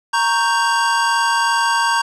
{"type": "chord", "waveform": "square", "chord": "G diminished", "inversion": "first", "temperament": "equal", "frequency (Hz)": [932.3, 1108.7, 1568], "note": ["Bb5", "Db6", "G6"], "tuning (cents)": [0, 0, 0], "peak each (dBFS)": [-18, -22, -20], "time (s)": [0.13, 2.02], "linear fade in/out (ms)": 10, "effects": ["resampled to 22050 Hz", "8-bit"]}